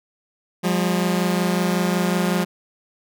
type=tone pair together; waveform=sawtooth; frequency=178.09 / 203.5 Hz; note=F3 / G#3; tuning=+34 / -35 cents; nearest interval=major second; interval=231 cents; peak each=-16 / -19 dBFS; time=0.63-2.45 s; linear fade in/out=20 ms; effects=none